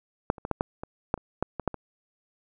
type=clicks; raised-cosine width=1 ms; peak=-7 / -29 / -18 / -11 / -10 / -21 / -9 / -30 / -11 / -17 / -10 / -21 dBFS; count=12; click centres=0.301 / 0.382 / 0.451 / 0.513 / 0.609 / 0.835 / 1.141 / 1.177 / 1.426 / 1.597 / 1.677 / 1.743 s; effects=none